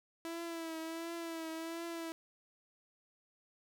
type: tone with vibrato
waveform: sawtooth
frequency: 329.6 Hz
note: E4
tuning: in tune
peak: -36 dBFS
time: 0.25-2.12 s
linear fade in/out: 0 ms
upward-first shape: triangle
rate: 1.4 Hz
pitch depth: 48 cents each way
effects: none